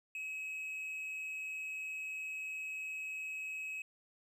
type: tone with amplitude modulation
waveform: triangle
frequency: 2560 Hz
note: D#7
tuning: 49 cents sharp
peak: -36 dBFS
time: 0.15-3.82 s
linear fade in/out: 2 ms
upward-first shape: sine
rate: 163 Hz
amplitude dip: 35%
effects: none